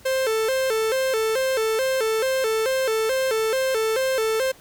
45% pulse tone with vibrato, 481.9 Hz, B4, 43 cents flat, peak -20 dBFS, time 0.05-4.52 s, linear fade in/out 10 ms, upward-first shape square, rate 2.3 Hz, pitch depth 150 cents each way, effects pink hiss -50 dBFS RMS until 4.6 s

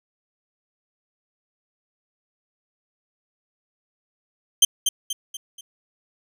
20% pulse tone with echo, 3136 Hz, G7, in tune, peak -5 dBFS, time 4.62-4.65 s, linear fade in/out 5 ms, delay 240 ms, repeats 4, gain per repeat -7 dB, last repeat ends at 5.61 s, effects none

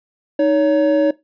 triangle tone pair together, 310.7 / 562.8 Hz, D#4 / C#5, -2 / +26 cents, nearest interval minor seventh, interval 1028 cents, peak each -14 / -12 dBFS, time 0.39-1.11 s, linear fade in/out 5 ms, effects noise-tail reverb RT60 0.2 s tail -19 dB re dry + resampled to 11025 Hz

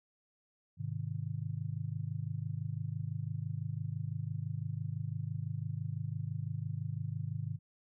sine chord, Ab major, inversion none, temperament just, 103.83 / 129.78 / 155.74 Hz, Ab2 / C3 / Eb3, 0 / -14 / +2 cents, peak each -39 / -39 / -40 dBFS, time 0.77-7.59 s, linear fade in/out 50 ms, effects none

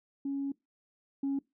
sine tone pair in turn, 277.2 / 275.9 Hz, C#4 / C#4, 0 / -8 cents, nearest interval unison, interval 8 cents, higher first, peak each -30 / -27 dBFS, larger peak second, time 0.25-0.52 / 1.23-1.39 s, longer first, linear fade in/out 5 ms, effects noise-tail reverb RT60 0.2 s tail -22 dB re dry + tanh soft clip ceiling -26 dBFS

